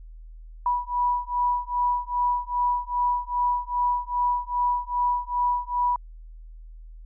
sine beating tone pair, 977 / 979.5 Hz, B5 / B5, -19 / -15 cents, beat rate 2.5 Hz, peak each -25 dBFS, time 0.66-5.96 s, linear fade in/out 2 ms, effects added 40 Hz sine -40 dBFS peak until 7.05 s

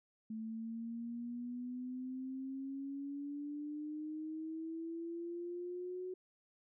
sine exponential sweep, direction up, 219.1 to 370 Hz, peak -40 dBFS, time 0.3-6.14 s, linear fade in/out 5 ms, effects none

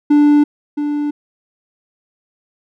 triangle tone pair in turn, 293.7 / 293.7 Hz, D4 / D4, 0 / 0 cents, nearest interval unison, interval 0 cents, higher neither, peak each -5 / -14 dBFS, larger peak first, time 0.1-0.44 / 0.77-1.11 s, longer neither, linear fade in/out 10 ms, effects none

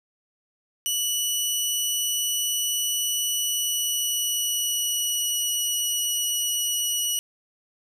15% pulse tone with pitch glide, 2951 to 2927 Hz, F#7 to F#7, -5 to -19 cents, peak -16 dBFS, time 0.86-7.19 s, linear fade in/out 0 ms, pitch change -14 cents, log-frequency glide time 3.34-5.34 s, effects none

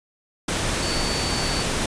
sine tone in noise, 4500 Hz, C#8, 25 cents sharp, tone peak -29 dBFS, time 0.82-1.63 s, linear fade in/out 5 ms, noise pink, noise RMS -24 dBFS, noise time 0.48-1.86 s, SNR -8 dB, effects resampled to 22050 Hz

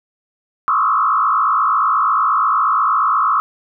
sine tone with frequency modulation, 1200 Hz, D6, 37 cents sharp, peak -12 dBFS, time 0.68-3.4 s, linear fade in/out 0 ms, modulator 54.2 Hz, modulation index 2.6, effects none

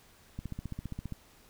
click train, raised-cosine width 5 ms, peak -25 dBFS, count 12, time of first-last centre 0.39-1.123 s, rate 15 Hz, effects pink hiss -60 dBFS RMS until 1.49 s

